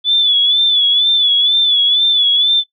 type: tone with vibrato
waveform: sine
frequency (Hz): 3452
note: A7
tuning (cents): -34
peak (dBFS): -9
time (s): 0.04-2.64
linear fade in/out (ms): 50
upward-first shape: sine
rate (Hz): 2.1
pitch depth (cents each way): 64
effects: noise-tail reverb RT60 0.1 s tail -18 dB re dry